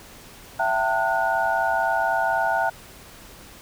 sine tone cluster, 667 / 771 / 899 / 1457 Hz, E5 / G5 / A5 / F#6, +20 / -29 / +37 / -27 cents, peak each -25 dBFS, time 0.59-2.7 s, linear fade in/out 10 ms, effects pink hiss -45 dBFS RMS until 3.61 s

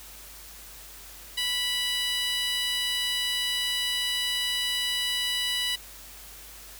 15% pulse tone with high-pass filter, 985 Hz, B5, 5 cents flat, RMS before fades -28 dBFS, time 1.37-5.76 s, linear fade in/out 10 ms, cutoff 2900 Hz, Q 1.5, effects added 50 Hz sine -51 dBFS peak until 6.79 s + white hiss -46 dBFS RMS until 6.79 s

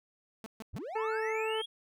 sawtooth tone bursts, 220.4 Hz, A3, 3 cents sharp, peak -37 dBFS, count 3, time 0.44-0.783 s, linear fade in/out 0 ms, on 21 ms, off 140 ms
triangle linear sweep, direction up, 41.94 to 3351 Hz, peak -36 dBFS, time 0.73-1.66 s, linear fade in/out 10 ms
harmonic tone, 440 Hz, A4, in tune, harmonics 1 / 2 / 3 / 4 / 5 / 6, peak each -32 / -38 / -42 / -44 / -46 / -48 dBFS, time 0.95-1.62 s, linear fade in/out 10 ms
effects none

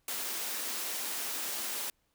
white high-pass noise, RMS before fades -36 dBFS, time 0.08-1.9 s, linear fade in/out 2 ms, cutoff 230 Hz, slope 24 dB/octave, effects pink hiss -75 dBFS RMS until 2.14 s

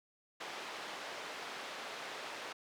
pink band-pass noise, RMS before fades -45 dBFS, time 0.4-2.53 s, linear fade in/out 10 ms, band 520 to 4200 Hz, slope 12 dB/octave, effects none

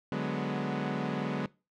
sawtooth chord, G# half-diminished seventh, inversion second, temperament equal, 146.83 / 185 / 207.7 / 246.9 Hz, D3 / F#3 / G#3 / B3, 0 / 0 / 0 / 0 cents, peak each -32 dBFS, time 0.12-1.46 s, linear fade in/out 2 ms, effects noise-tail reverb RT60 0.3 s tail -22 dB re dry + low-pass 3000 Hz 12 dB/octave

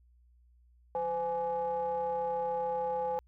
triangle ring-modulated tone, 164.81 Hz, E3, in tune, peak -25 dBFS, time 0.95-3.19 s, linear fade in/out 0 ms, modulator 676 Hz, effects added 60 Hz sine -60 dBFS peak until 3.27 s

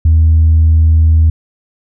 sine tone, 80 Hz, D#2, 49 cents sharp, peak -3 dBFS, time 0.05-1.3 s, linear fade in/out 5 ms, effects tanh soft clip ceiling -2 dBFS

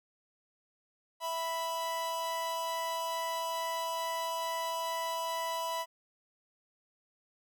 45% pulse tone pair together, 659.3 / 987.8 Hz, E5 / B5, 0 / 0 cents, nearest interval perfect fifth, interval 700 cents, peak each -38 / -34 dBFS, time 1.2-5.86 s, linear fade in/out 50 ms, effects none

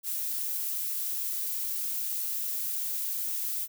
violet noise, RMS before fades -32 dBFS, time 0.03-3.68 s, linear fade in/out 50 ms, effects none

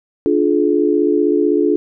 sine chord, D diminished, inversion none, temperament equal with one note detuned, 293.7 / 349.2 / 425.5 Hz, D4 / F4 / Ab4, 0 / 0 / +42 cents, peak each -16 dBFS, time 0.26-1.76 s, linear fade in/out 0 ms, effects none

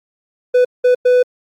triangle tone bursts at uneven times, 497.6 Hz, B4, 13 cents sharp, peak -6 dBFS, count 3, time 0.54-0.65 / 0.84-0.95 / 1.05-1.23 s, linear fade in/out 10 ms, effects Opus 48 kbps

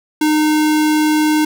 square tone, 306.2 Hz, D#4, 28 cents flat, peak -12 dBFS, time 0.21-1.45 s, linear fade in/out 5 ms, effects none

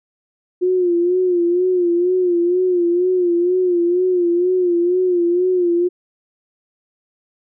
sine tone with vibrato, 356 Hz, F4, 33 cents sharp, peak -13 dBFS, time 0.61-5.89 s, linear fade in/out 20 ms, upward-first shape sine, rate 2.1 Hz, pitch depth 66 cents each way, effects none

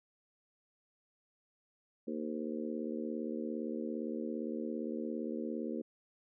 harmonic tone with a mistuned harmonic, 77.5 Hz, D#2, 6 cents flat, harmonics 3 / 4 / 5 / 6 / 7, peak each -39 / -41 / -43 / -45 / -46 dBFS, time 2.07-5.82 s, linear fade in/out 10 ms, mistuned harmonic 7, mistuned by -50 cents, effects none

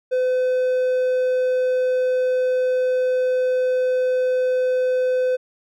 triangle tone, 508 Hz, B4, 49 cents sharp, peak -15 dBFS, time 0.11-5.37 s, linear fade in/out 20 ms, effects none

